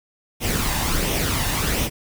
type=noise with flanger; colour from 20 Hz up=pink; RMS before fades=-22 dBFS; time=0.4-1.9 s; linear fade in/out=50 ms; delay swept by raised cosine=0.33 to 1.11 ms; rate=1.4 Hz; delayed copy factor=+0.5; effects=none